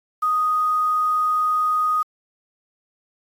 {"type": "tone with quantisation", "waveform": "sine", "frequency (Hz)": 1244.5, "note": "D#6", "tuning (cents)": 0, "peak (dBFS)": -17, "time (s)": [0.22, 2.03], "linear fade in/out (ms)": 10, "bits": 7, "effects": ["AAC 64 kbps"]}